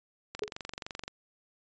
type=click train; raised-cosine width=0.2 ms; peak=-21 dBFS; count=18; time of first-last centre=0.35-1.08 s; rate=23.3 Hz
type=tone with exponential decay; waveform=sine; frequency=422.7 Hz; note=G#4; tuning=31 cents sharp; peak=-26 dBFS; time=0.42-0.5 s; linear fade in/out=2 ms; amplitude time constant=17 ms
effects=resampled to 16000 Hz